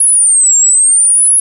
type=linear two-way sweep; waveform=sine; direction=down then up; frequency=10600 to 7370 to 10600 Hz; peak=-5 dBFS; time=0-1.4 s; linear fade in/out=5 ms; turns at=0.56 s; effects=none